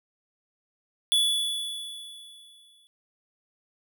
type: tone with exponential decay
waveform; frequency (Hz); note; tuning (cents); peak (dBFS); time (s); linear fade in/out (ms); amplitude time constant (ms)
square; 3431; A7; -44; -19; 1.12-2.87; 0; 380
effects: none